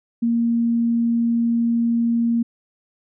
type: tone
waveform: sine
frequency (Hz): 233.2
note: A#3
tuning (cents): +1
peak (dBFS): -16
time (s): 0.22-2.43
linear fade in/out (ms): 10
effects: none